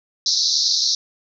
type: band-pass noise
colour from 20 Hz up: pink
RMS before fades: -19 dBFS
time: 0.26-0.95 s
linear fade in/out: 2 ms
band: 3900 to 6000 Hz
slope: 96 dB/octave
effects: none